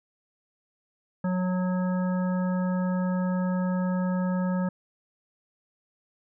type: harmonic tone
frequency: 183 Hz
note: F#3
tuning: 19 cents flat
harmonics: 1 / 3 / 5 / 7 / 9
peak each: -24 / -34 / -38 / -41 / -43 dBFS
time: 1.24-4.69 s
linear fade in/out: 5 ms
effects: none